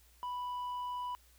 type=tone with tanh clipping; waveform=sine; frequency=987.8 Hz; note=B5; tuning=in tune; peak=-37 dBFS; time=0.23-1.15 s; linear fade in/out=0 ms; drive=4 dB; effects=added 60 Hz sine -63 dBFS peak until 1.38 s + white hiss -66 dBFS RMS until 1.38 s